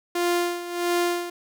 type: tone with tremolo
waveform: sawtooth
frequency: 349.2 Hz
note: F4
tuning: in tune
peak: -16 dBFS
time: 0.15-1.3 s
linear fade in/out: 5 ms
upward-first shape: sine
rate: 1.5 Hz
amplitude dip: 75%
effects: none